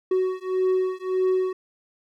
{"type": "beating tone pair", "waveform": "triangle", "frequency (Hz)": [371.8, 373.5], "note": ["F#4", "F#4"], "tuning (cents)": [8, 16], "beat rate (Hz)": 1.7, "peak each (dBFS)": [-22, -22], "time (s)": [0.11, 1.53], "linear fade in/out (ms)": 5, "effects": []}